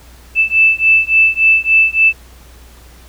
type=beating tone pair; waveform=sine; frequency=2637 / 2640.5 Hz; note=E7 / E7; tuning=0 / +2 cents; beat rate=3.5 Hz; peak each=-11 dBFS; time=0.35-2.13 s; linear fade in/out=50 ms; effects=added 60 Hz sine -39 dBFS peak until 3.08 s + pink hiss -44 dBFS RMS until 3.08 s